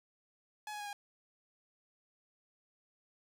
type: tone with pitch steps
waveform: sawtooth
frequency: 846 / 835.3 / 824.8 / 814.4 Hz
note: G#5 / G#5 / G#5 / G#5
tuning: +32 / +10 / -12 / -34 cents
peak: -37 dBFS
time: 0.67-0.93 s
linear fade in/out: 2 ms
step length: 65 ms
effects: low-pass 12000 Hz 12 dB/octave + 11-bit